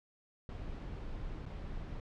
brown noise with dropouts, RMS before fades -42 dBFS, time 0.49-2 s, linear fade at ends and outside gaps 1 ms, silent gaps 1.456-1.462 s, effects low-pass 4000 Hz 12 dB/octave

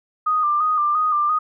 sine tone with vibrato, 1216 Hz, D#6, 40 cents flat, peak -16 dBFS, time 0.26-1.39 s, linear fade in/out 10 ms, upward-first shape square, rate 2.9 Hz, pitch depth 40 cents each way, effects none

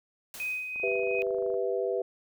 white noise with exponential decay, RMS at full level -41 dBFS, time 0.34-0.99 s, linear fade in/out 1 ms, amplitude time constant 140 ms
sine tone with tremolo, 2509 Hz, D#7, 14 cents sharp, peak -29 dBFS, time 0.4-1.22 s, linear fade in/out 0 ms, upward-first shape sine, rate 2.7 Hz, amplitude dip 45%
click train, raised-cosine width 1 ms, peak -36 dBFS, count 21, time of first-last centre 0.76-1.541 s, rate 25.6 Hz
sine chord, E minor, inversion first, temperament equal, 392 / 493.9 / 659.3 Hz, G4 / B4 / E5, 0 / 0 / 0 cents, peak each -30 / -30 / -34 dBFS, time 0.83-2.02 s, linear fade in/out 5 ms
effects none

